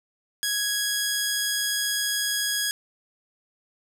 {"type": "tone", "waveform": "10% pulse", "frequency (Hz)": 1661.2, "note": "G#6", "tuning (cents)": 0, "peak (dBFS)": -15, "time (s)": [0.43, 2.71], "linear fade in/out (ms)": 0, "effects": []}